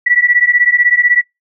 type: beating tone pair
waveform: sine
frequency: 1943 / 1959 Hz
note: B6 / B6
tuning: -29 / -15 cents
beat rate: 16 Hz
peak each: -11 dBFS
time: 0.06-1.22 s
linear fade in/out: 10 ms
effects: noise-tail reverb RT60 0.2 s tail -25 dB re dry